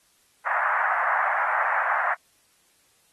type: band-pass noise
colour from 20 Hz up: white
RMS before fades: -24 dBFS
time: 0.45-2.15 s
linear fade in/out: 20 ms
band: 680 to 1800 Hz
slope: 48 dB/octave
effects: white hiss -63 dBFS RMS until 3.12 s + AAC 32 kbps